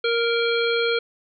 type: harmonic tone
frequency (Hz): 466.2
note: A#4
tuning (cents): 0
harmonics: 1 / 3 / 5 / 7 / 9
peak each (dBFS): -21 / -26 / -28 / -29 / -31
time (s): 0.04-0.99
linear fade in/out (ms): 5
effects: none